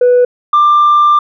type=tone pair in turn; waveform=sine; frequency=492.9 / 1187.3 Hz; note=B4 / D6; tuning=-3 / +19 cents; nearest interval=octave + minor third; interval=1522 cents; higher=second; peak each=-3 dBFS; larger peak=neither; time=0.01-0.25 / 0.53-1.19 s; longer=second; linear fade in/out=5 ms; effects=tanh soft clip ceiling -3 dBFS